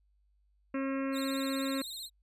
harmonic tone, 270.3 Hz, C#4, 44 cents flat, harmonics 1 / 2 / 4 / 5 / 6 / 7 / 8 / 9 / 10, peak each -32 / -38 / -44 / -46 / -48 / -49 / -50 / -51 / -52 dBFS, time 0.74-1.82 s, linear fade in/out 5 ms
sawtooth tone with vibrato, 3944 Hz, B7, 3 cents flat, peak -37 dBFS, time 1.12-2.1 s, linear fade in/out 50 ms, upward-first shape sine, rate 16 Hz, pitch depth 130 cents each way
effects added 50 Hz sine -67 dBFS peak until 2.22 s + resampled to 32000 Hz

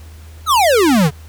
square exponential sweep, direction down, 1371 to 134.9 Hz, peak -10 dBFS, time 0.46-1.11 s, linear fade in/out 50 ms, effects added 79 Hz sine -34 dBFS peak until 1.28 s + pink hiss -46 dBFS RMS until 1.28 s

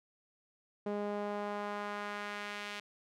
sawtooth tone with band-pass filter sweep, 205.8 Hz, G#3, 16 cents flat, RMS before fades -39 dBFS, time 0.86-2.8 s, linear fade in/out 5 ms, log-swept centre 470 to 2700 Hz, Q 1.1, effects none

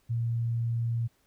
sine tone, 116.54 Hz, A#2, in tune, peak -26 dBFS, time 0.09-1.08 s, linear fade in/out 20 ms, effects pink hiss -69 dBFS RMS until 1.26 s

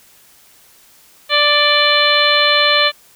harmonic tone with a mistuned harmonic, 587.3 Hz, D5, in tune, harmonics 1 / 2 / 3 / 4 / 5 / 6 / 7, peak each -18 / -18 / -18 / -18 / -18 / -18 / -18 dBFS, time 1.29-2.92 s, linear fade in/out 50 ms, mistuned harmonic 5, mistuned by +25 cents, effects white hiss -48 dBFS RMS until 3.15 s

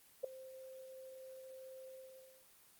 sine tone with ADSR envelope, 523.3 Hz, C5, in tune, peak -31 dBFS, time 0.23-2.47 s, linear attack 14 ms, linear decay 4 ms, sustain -19 dB, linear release 530 ms, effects white hiss -65 dBFS RMS until 2.79 s + Opus 24 kbps

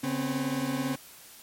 40% pulse tone cluster, 141 / 252 / 270.1 Hz, C#3 / B3 / C#4, +30 / +35 / -45 cents, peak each -35 / -31 / -30 dBFS, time 0.03-0.96 s, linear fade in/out 10 ms, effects white hiss -50 dBFS RMS until 1.42 s + MP3 64 kbps

